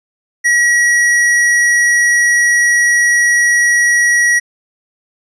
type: tone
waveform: square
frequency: 1916 Hz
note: A#6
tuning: 47 cents sharp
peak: -9 dBFS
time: 0.44-4.4 s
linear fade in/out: 20 ms
effects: resampled to 22050 Hz